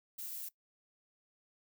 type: noise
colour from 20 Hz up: violet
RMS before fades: -43 dBFS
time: 0.18-0.49 s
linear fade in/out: 10 ms
effects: noise-tail reverb RT60 0.1 s tail -19 dB re dry